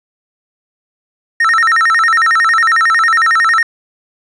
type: tone with vibrato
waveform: triangle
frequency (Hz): 1566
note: G6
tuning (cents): -2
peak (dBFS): -6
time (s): 1.4-3.63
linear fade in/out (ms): 5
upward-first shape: square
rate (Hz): 11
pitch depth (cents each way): 290
effects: resampled to 24000 Hz + 8-bit